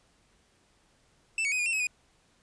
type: tone with pitch steps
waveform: 45% pulse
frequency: 2653 / 2240 / 2509 / 2435 / 2707 / 2563 / 2468 Hz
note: E7 / C#7 / D#7 / D#7 / E7 / E7 / D#7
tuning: +10 / +18 / +14 / -38 / +45 / -49 / -15 cents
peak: -26 dBFS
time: 1.38-1.87 s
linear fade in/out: 2 ms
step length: 70 ms
effects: pink hiss -66 dBFS RMS until 2.42 s + resampled to 22050 Hz